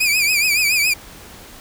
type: tone with vibrato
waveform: sawtooth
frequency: 2413 Hz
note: D7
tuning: 46 cents sharp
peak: -11 dBFS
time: 0-0.94 s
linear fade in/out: 10 ms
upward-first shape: triangle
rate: 7.1 Hz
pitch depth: 120 cents each way
effects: pink hiss -40 dBFS RMS until 1.6 s